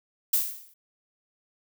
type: noise with exponential decay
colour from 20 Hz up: violet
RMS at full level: -20 dBFS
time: 0.33-0.74 s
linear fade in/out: 5 ms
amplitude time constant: 89 ms
effects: none